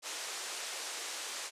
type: band-pass noise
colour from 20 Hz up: white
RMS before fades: -41 dBFS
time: 0.02-1.51 s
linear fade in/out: 50 ms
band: 370 to 8400 Hz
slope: 24 dB/octave
effects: resampled to 32000 Hz